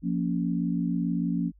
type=chord; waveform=sine; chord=Bb minor; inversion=second; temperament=just; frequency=174.81 / 233.1 / 279.7 Hz; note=F3 / Bb3 / Db4; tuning=+2 / 0 / +16 cents; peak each=-27 / -30 / -30 dBFS; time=0.02-1.52 s; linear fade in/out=50 ms; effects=added 50 Hz sine -54 dBFS peak until 1.59 s